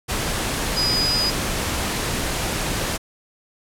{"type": "tone in noise", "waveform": "sine", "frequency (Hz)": 4948, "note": "D#8", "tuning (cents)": -10, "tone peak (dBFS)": -19, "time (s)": [0.76, 1.31], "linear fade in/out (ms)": 20, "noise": "pink", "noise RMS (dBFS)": -24, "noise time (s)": [0.08, 2.98], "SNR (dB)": 2, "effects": ["low-pass 12000 Hz 12 dB/octave"]}